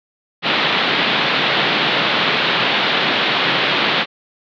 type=band-pass noise; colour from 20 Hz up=white; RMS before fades=-17 dBFS; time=0.42-4.06 s; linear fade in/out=50 ms; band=130 to 3900 Hz; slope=48 dB/octave; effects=none